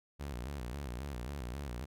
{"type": "tone with vibrato", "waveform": "sawtooth", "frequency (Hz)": 65.41, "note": "C2", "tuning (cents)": 0, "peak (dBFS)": -35, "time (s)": [0.19, 1.86], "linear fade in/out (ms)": 20, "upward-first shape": "square", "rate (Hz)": 3.7, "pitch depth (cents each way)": 150, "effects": []}